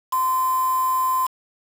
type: tone with quantisation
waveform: sine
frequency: 1032 Hz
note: C6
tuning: 24 cents flat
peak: -18 dBFS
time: 0.12-1.27 s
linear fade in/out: 10 ms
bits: 5
effects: none